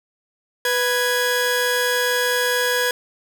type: tone pair together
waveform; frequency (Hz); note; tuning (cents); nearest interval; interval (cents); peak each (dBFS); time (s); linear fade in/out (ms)
sawtooth; 493.9 / 1661.2; B4 / G#6; 0 / 0; octave + major sixth; 2100; -17; 0.65-2.91; 2
effects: none